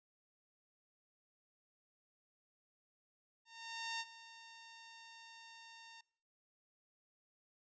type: tone with ADSR envelope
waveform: 10% pulse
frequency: 914 Hz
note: A#5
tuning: 34 cents flat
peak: -30 dBFS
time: 3.45-6.01 s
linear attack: 550 ms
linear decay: 44 ms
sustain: -16 dB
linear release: 5 ms
effects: noise-tail reverb RT60 0.6 s tail -24 dB re dry + resampled to 16000 Hz